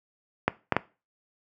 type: clicks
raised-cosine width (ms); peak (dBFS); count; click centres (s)
0.5; -5; 3; 0.48 / 0.723 / 0.766
effects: noise-tail reverb RT60 0.3 s tail -19 dB re dry + high-pass 100 Hz 12 dB/octave